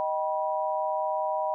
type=chord; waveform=sine; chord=Eb augmented; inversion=none; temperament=just; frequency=622.3 / 777.8 / 972.3 Hz; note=Eb5 / G5 / B5; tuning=0 / -14 / -27 cents; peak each=-29 / -31 / -30 dBFS; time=0-1.54 s; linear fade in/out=0 ms; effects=none